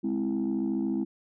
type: chord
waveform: sine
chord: Ab augmented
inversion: none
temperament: equal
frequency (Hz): 207.7 / 261.6 / 329.6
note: Ab3 / C4 / E4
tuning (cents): 0 / 0 / 0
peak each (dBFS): -29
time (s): 0.03-1.05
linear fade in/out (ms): 20
effects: tanh soft clip ceiling -21 dBFS